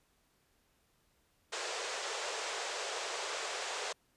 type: band-pass noise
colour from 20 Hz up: pink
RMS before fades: -39 dBFS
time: 1.52-3.93 s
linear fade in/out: 10 ms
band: 410 to 8100 Hz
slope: 48 dB/octave
effects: pink hiss -73 dBFS RMS until 4.16 s + resampled to 32000 Hz